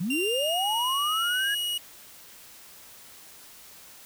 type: linear sweep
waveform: sine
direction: up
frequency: 155.56 to 1684 Hz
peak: -26 dBFS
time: 0-1.55 s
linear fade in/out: 10 ms
type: tone with pitch glide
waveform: 45% pulse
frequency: 2776 to 2899 Hz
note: F7 to F#7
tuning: -11 to -36 cents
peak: -27 dBFS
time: 0.1-1.78 s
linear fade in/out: 5 ms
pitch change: +75 cents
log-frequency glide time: 0.21-0.69 s
effects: white hiss -49 dBFS RMS until 4.05 s